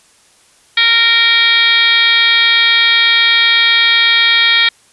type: tone with frequency modulation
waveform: sine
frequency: 2794 Hz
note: F7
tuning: in tune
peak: -7 dBFS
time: 0.77-4.69 s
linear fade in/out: 5 ms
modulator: 470 Hz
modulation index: 2.5
effects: white hiss -49 dBFS RMS until 4.92 s + resampled to 24000 Hz